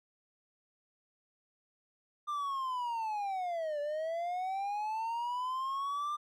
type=linear two-way sweep; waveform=triangle; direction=down then up; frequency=1200 to 577 to 1200 Hz; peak=-31 dBFS; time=2.27-6.17 s; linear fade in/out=20 ms; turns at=3.8 s; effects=none